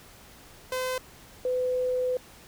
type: tone pair in turn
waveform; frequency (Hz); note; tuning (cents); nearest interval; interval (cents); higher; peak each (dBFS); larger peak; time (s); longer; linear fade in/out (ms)
sawtooth / sine; 512 / 504.1; C5 / B4; -38 / +35; unison; 27; first; -24 / -24; neither; 0.72-0.98 / 1.45-2.17; second; 2
effects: pink hiss -51 dBFS RMS until 2.47 s